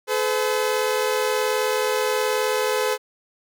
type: tone pair together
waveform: sawtooth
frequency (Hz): 429.2 / 508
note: A4 / B4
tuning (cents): -43 / +49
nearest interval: minor third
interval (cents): 292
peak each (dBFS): -19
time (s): 0.07-2.98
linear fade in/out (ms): 50
effects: none